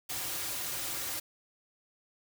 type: noise with comb filter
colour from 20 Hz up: white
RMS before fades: -36 dBFS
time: 0.09-1.2 s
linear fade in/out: 10 ms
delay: 4.6 ms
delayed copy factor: -0.55
effects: none